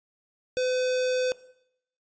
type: tone with notch filter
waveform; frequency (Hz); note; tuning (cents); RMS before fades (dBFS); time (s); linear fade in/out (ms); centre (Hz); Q
square; 507; B4; +45; -26; 0.57-1.32; 0; 1100; 1.1
effects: noise-tail reverb RT60 0.7 s tail -18 dB re dry + resampled to 16000 Hz